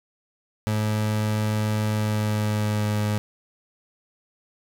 30% pulse tone with pitch glide, 107.2 to 105.36 Hz, A2 to G#2, -45 to +25 cents, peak -19 dBFS, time 0.67-3.18 s, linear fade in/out 0 ms, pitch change -30 cents, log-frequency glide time 1.89-2.94 s, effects none

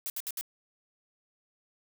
blue noise bursts, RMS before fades -35 dBFS, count 4, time 0.06-0.411 s, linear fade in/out 0 ms, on 39 ms, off 65 ms, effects none

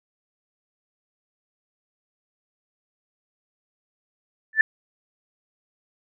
sine tone with exponential growth, 1760 Hz, A6, in tune, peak -7 dBFS, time 4.53-4.61 s, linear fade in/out 2 ms, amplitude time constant 16 ms, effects none

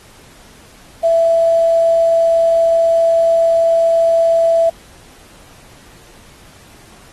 sine tone with quantisation, 664 Hz, E5, 12 cents sharp, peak -9 dBFS, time 1.03-4.7 s, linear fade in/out 10 ms, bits 6, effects pink hiss -44 dBFS RMS until 7.12 s + AAC 32 kbps

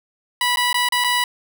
15% pulse tone with dropouts, 981 Hz, B5, 12 cents flat, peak -10 dBFS, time 0.41-1.24 s, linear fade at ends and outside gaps 2 ms, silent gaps 0.559-0.571 / 0.729-0.743 / 0.888-0.922 / 1.04-1.044 s, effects none

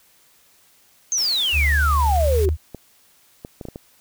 sine exponential sweep, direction down, 6480 to 363.6 Hz, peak -18 dBFS, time 1.12-2.49 s, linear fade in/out 0 ms
white noise, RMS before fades -35 dBFS, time 1.17-2.46 s, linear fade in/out 10 ms
sine tone with pitch glide, 72.6 to 77.81 Hz, D2 to D#2, -19 to +1 cents, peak -17 dBFS, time 1.52-2.57 s, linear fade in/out 50 ms, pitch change +120 cents, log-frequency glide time 2.2-2.43 s
clicks, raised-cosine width 2 ms, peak -19 dBFS, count 6, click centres 2.747 / 3.449 / 3.612 / 3.653 / 3.686 / 3.759 s
effects white hiss -56 dBFS RMS until 4 s

